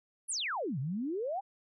sine exponential two-way sweep, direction down then up, 11130 to 123.6 to 829 Hz, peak -32 dBFS, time 0.28-1.41 s, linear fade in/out 20 ms, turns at 0.79 s, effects none

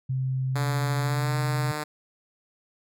sine tone, 130.81 Hz, C3, in tune, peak -24 dBFS, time 0.09-1.72 s, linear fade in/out 10 ms
5% pulse tone with pitch glide, 144.4 to 150.88 Hz, D3 to D3, -29 to +47 cents, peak -18 dBFS, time 0.55-1.84 s, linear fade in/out 10 ms, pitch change +76 cents, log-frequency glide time 1-1.36 s
effects none

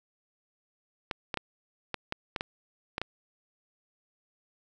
clicks, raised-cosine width 0.3 ms, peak -15 dBFS, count 9, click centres 1.112 / 1.342 / 1.373 / 1.943 / 2.124 / 2.362 / 2.409 / 2.981 / 3.016 s, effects none

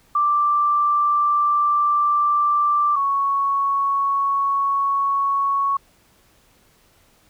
sine tone pair in turn, 1176 / 1110 Hz, D6 / C#6, +2 / +2 cents, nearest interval minor second, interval 100 cents, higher first, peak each -15 / -17 dBFS, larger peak first, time 0.15-2.96 / 2.96-5.77 s, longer neither, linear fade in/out 5 ms, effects pink hiss -57 dBFS RMS until 7.29 s

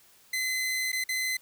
sawtooth tone with dropouts, 2041 Hz, C7, 44 cents flat, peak -24 dBFS, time 0.33-1.37 s, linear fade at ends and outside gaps 5 ms, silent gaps 0.919-0.928 / 1.04-1.089 s, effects white hiss -59 dBFS RMS until 1.41 s

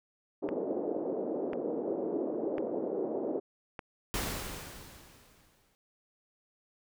pink band-pass noise, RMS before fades -34 dBFS, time 0.42-3.4 s, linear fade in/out 10 ms, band 300 to 530 Hz, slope 24 dB/octave
clicks, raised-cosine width 0.5 ms, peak -24 dBFS, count 4, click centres 0.489 / 1.533 / 2.582 / 3.792 s
pink noise with exponential decay, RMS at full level -32 dBFS, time 4.14-5.75 s, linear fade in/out 0 ms, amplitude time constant 350 ms
effects none

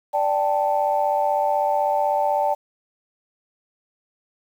sine chord, D suspended fourth, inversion none, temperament equal, 587.3 / 784 / 880 Hz, D5 / G5 / A5, 0 / 0 / 0 cents, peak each -22 dBFS, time 0.13-2.55 s, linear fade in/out 20 ms, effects tanh soft clip ceiling -8 dBFS + 8-bit

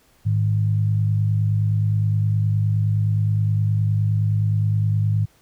sine tone pair together, 105.94 / 155.56 Hz, G#2 / D#3, +35 / 0 cents, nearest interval perfect fifth, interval 665 cents, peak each -17 / -25 dBFS, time 0.25-5.26 s, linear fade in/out 20 ms, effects pink hiss -58 dBFS RMS until 5.41 s

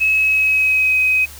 sine tone with pitch glide, 2576 to 2524 Hz, E7 to D#7, -41 to +24 cents, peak -12 dBFS, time 0-1.26 s, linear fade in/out 20 ms, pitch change -35 cents, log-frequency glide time 0.1-0.97 s, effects added 72 Hz sine -39 dBFS peak until 1.39 s + white hiss -38 dBFS RMS until 1.39 s

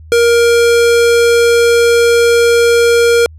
square tone, 470 Hz, A#4, 14 cents sharp, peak -7 dBFS, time 0.12-3.26 s, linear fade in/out 0 ms, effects added 79 Hz sine -32 dBFS peak until 3.38 s + low-pass 12000 Hz 12 dB/octave

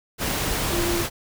sine tone in noise, 344.9 Hz, F4, 22 cents flat, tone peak -24 dBFS, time 0.7-1.05 s, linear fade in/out 50 ms, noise pink, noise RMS -25 dBFS, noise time 0.18-1.1 s, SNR -2 dB, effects none

